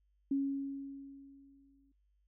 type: tone with exponential decay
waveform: sine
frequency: 275.8 Hz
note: C#4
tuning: 9 cents flat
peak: -28 dBFS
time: 0.31-1.92 s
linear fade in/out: 5 ms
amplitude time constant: 350 ms
effects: noise-tail reverb RT60 0.3 s tail -23 dB re dry + added 50 Hz sine -70 dBFS peak until 2.27 s